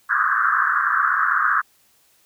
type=band-pass noise; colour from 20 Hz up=pink; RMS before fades=-19 dBFS; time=0.09-1.62 s; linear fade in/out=20 ms; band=1100 to 1700 Hz; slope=96 dB/octave; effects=white hiss -59 dBFS RMS until 2.25 s